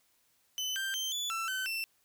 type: tone with pitch steps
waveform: 30% pulse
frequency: 3026 / 1572 / 3126 / 3456 / 1337 / 1527 / 2681 Hz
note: F#7 / G6 / G7 / A7 / E6 / G6 / E7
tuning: +38 / +4 / -6 / -32 / +24 / -46 / +29 cents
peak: -30 dBFS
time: 0.58-1.84 s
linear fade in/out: 0 ms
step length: 180 ms
effects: white hiss -71 dBFS RMS until 2.04 s